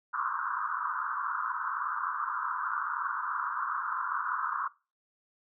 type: band-pass noise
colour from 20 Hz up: pink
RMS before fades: -33 dBFS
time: 0.13-4.68 s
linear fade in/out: 10 ms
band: 990 to 1500 Hz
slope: 96 dB/octave
effects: noise-tail reverb RT60 0.3 s tail -21 dB re dry